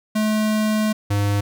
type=tone pair in turn; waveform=square; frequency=215.1 / 101.76 Hz; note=A3 / G#2; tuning=-39 / -35 cents; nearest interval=octave + minor second; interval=1296 cents; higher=first; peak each=-18 dBFS; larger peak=neither; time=0.15-0.93 / 1.1-1.41 s; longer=first; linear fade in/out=10 ms; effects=none